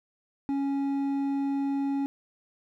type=tone with hard clipping; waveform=triangle; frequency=277.2 Hz; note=C#4; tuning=in tune; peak=-27 dBFS; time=0.49-2.06 s; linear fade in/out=0 ms; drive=9 dB; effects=none